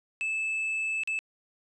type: tone with dropouts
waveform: triangle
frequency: 2620 Hz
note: E7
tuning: 11 cents flat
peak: -26 dBFS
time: 0.21-1.19 s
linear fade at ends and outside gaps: 0 ms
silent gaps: 1.035-1.075 s
effects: resampled to 22050 Hz